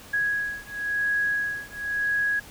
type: beating tone pair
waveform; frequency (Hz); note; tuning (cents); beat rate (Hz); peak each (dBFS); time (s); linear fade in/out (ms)
sine; 1661.2 / 1662.16; G#6 / G#6; 0 / +1; 0.96; -27; 0.13-2.4; 10
effects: pink hiss -46 dBFS RMS until 2.5 s